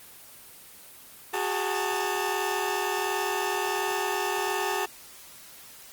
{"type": "tone cluster", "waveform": "20% pulse", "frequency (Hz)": [370.9, 412.3, 894], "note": ["F#4", "G#4", "A5"], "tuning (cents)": [4, -13, 27], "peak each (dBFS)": -26, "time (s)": [1.33, 4.86], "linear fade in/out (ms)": 10, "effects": ["white hiss -48 dBFS RMS until 5.92 s", "Opus 24 kbps"]}